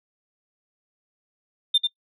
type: tone with echo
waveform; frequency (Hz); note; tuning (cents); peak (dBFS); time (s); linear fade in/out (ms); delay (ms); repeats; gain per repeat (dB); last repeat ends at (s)
sine; 3600; A7; +39; -12; 1.74-1.78; 10; 93; 1; -6; 1.873
effects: noise-tail reverb RT60 0.1 s tail -22 dB re dry + tanh soft clip ceiling -13 dBFS